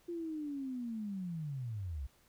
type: linear sweep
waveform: sine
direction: down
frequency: 349.2 to 61.4 Hz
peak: -37 dBFS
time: 0.08-2.07 s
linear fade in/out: 10 ms
effects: pink hiss -68 dBFS RMS until 2.28 s